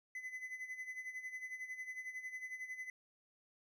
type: tone with tremolo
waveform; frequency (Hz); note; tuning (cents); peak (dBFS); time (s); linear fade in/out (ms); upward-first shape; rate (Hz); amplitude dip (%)
triangle; 2021; B6; +39; -39; 0.15-2.9; 2; sine; 11; 70
effects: none